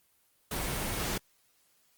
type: tone in noise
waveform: sine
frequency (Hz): 2194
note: C#7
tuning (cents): -18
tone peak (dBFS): -44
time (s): 0.58-1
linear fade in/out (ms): 5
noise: pink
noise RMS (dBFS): -33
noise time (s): 0.51-1.18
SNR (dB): -14
effects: white hiss -69 dBFS RMS until 1.97 s + Opus 24 kbps